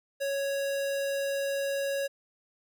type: tone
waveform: square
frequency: 554.4 Hz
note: C#5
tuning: in tune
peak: -29 dBFS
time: 0.2-2.08 s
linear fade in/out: 20 ms
effects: none